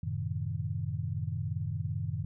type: chord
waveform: sine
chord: F# diminished seventh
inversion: none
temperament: equal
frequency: 92.5 / 110 / 130.81 / 155.56 Hz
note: F#2 / A2 / C3 / Eb3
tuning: 0 / 0 / 0 / 0 cents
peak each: -36 / -36 / -38 / -37 dBFS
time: 0.03-2.25 s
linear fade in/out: 5 ms
effects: none